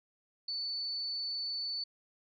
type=tone; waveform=sine; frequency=4487 Hz; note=C#8; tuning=20 cents sharp; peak=-34 dBFS; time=0.48-1.84 s; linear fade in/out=5 ms; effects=none